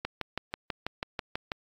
click train, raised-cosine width 0.3 ms, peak -15 dBFS, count 10, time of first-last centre 0.05-1.518 s, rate 6.13 Hz, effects AAC 48 kbps

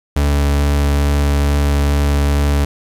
40% pulse tone with vibrato, 71.6 Hz, D2, 43 cents flat, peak -11 dBFS, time 0.16-2.65 s, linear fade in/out 5 ms, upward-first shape triangle, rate 2.3 Hz, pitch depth 8 cents each way, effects resampled to 32000 Hz + 7-bit

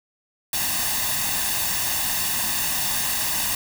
white noise with comb filter, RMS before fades -24 dBFS, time 0.53-3.55 s, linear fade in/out 2 ms, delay 1.1 ms, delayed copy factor +0.65, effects none

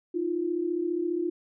sine tone pair together, 314.4 / 349.2 Hz, D#4 / F4, +18 / 0 cents, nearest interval major second, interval 182 cents, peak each -31 / -27 dBFS, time 0.14-1.3 s, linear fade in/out 10 ms, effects none

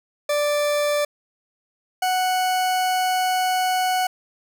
40% pulse tone pair in turn, 587.3 / 740 Hz, D5 / F#5, 0 / 0 cents, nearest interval major third, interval 400 cents, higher second, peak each -18 dBFS, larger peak neither, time 0.29-1.05 / 2.02-4.07 s, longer second, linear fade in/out 5 ms, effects none

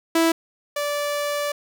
sawtooth tone pair in turn, 329.1 / 582 Hz, E4 / D5, -3 / -16 cents, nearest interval minor seventh, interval 987 cents, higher second, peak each -12 / -19 dBFS, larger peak first, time 0.15-0.32 / 0.76-1.52 s, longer second, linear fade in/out 5 ms, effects none

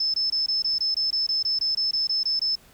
sine tone bursts, 5250 Hz, E8, 8 cents flat, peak -21 dBFS, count 16, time 0-2.555 s, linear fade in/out 5 ms, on 140 ms, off 21 ms, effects pink hiss -54 dBFS RMS until 2.73 s

